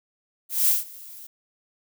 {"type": "noise with ADSR envelope", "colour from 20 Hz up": "violet", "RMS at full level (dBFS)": -18, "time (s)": [0.49, 1.27], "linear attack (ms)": 190, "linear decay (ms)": 160, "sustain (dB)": -24, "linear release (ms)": 4, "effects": []}